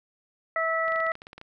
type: harmonic tone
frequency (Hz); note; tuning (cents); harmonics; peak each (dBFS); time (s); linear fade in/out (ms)
652; E5; -19; 1 / 2 / 3; -28 / -28 / -28; 0.56-1.12; 2
type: clicks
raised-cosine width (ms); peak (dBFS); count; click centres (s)
0.3; -27; 12; 0.881 / 0.921 / 0.96 / 1.003 / 1.066 / 1.118 / 1.154 / 1.219 / 1.269 / 1.331 / 1.38 / 1.414
effects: none